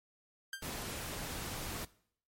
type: tone with exponential decay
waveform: sawtooth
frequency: 1575 Hz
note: G6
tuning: 8 cents sharp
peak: -32 dBFS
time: 0.53-0.68 s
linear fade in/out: 2 ms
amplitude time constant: 31 ms
type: noise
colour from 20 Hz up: pink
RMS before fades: -41 dBFS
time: 0.62-1.85 s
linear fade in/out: 5 ms
effects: noise-tail reverb RT60 0.6 s tail -20 dB re dry + MP3 64 kbps